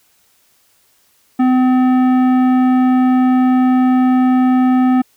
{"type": "tone with tanh clipping", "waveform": "triangle", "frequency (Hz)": 255, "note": "C4", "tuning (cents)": -44, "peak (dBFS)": -11, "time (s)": [1.39, 5.02], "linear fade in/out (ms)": 10, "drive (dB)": 17, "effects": ["white hiss -56 dBFS RMS until 5.16 s"]}